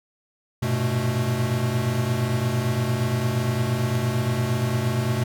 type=tone cluster; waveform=square; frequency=99.1 / 115.8 / 124.5 / 219 Hz; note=G2 / A#2 / B2 / A3; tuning=+19 / -11 / +14 / -8 cents; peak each=-31 / -30 / -24 / -30 dBFS; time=0.62-5.24 s; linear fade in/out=10 ms; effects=none